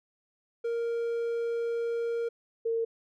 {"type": "tone pair in turn", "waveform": ["triangle", "sine"], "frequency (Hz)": [466.2, 456.9], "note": ["A#4", "A#4"], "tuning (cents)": [0, -35], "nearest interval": "unison", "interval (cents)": 35, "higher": "first", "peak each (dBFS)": -26, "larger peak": "neither", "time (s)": [[0.64, 2.29], [2.65, 2.85]], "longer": "first", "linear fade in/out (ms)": 10, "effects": []}